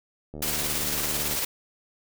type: click train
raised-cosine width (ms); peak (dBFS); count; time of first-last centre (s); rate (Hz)
2; -25; 77; 0.34-1.352; 75.1
type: noise with tremolo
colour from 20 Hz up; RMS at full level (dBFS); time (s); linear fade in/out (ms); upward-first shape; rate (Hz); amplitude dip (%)
white; -27; 0.42-1.45; 5; square; 18; 25
effects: none